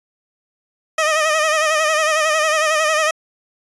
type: tone with vibrato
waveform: 15% pulse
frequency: 622.3 Hz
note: D#5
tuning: in tune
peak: -8 dBFS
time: 0.98-3.11 s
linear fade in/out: 5 ms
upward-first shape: sine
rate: 11 Hz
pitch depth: 60 cents each way
effects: resampled to 22050 Hz